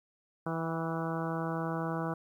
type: harmonic tone with a mistuned harmonic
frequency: 164 Hz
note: E3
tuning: 9 cents flat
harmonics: 1 / 2 / 3 / 4 / 5 / 6 / 7 / 8 / 9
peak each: -35 / -38 / -40 / -41 / -42 / -43 / -43 / -44 / -45 dBFS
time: 0.46-2.14 s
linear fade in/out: 5 ms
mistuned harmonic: 5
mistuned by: -25 cents
effects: 11-bit